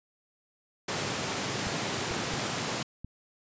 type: high-pass noise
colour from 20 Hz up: pink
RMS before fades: -32 dBFS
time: 0.88-2.83 s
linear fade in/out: 5 ms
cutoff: 110 Hz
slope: 24 dB/octave
type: clicks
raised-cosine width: 5 ms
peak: -27 dBFS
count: 4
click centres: 1.67 / 2.111 / 2.337 / 3.046 s
effects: resampled to 16000 Hz